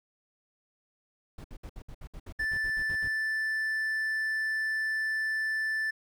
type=noise bursts; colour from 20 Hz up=brown; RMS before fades=-42 dBFS; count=14; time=1.38-3.081 s; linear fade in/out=5 ms; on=63 ms; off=63 ms
type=tone; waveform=triangle; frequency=1760 Hz; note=A6; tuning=in tune; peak=-26 dBFS; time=2.39-5.91 s; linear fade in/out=10 ms
effects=none